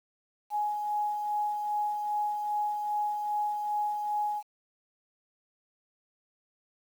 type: tone with tremolo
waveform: sine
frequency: 836 Hz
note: G#5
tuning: 11 cents sharp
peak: -26 dBFS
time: 0.5-4.43 s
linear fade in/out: 50 ms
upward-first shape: sine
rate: 2.5 Hz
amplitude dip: 40%
effects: 9-bit